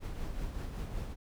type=noise with tremolo; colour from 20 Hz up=brown; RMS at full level=-36 dBFS; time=0-1.16 s; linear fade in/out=50 ms; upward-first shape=triangle; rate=5.3 Hz; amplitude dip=45%; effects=none